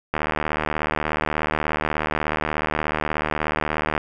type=click train; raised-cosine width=0.5 ms; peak=-7 dBFS; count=295; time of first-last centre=0.14-3.978 s; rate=76.6 Hz; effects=none